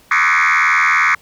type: tone with frequency modulation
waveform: sine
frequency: 1696 Hz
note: G#6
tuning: 36 cents sharp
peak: -8 dBFS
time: 0.11-1.15 s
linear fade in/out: 5 ms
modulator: 82.4 Hz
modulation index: 7.2
effects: tanh soft clip ceiling -9 dBFS + pink hiss -49 dBFS RMS until 1.21 s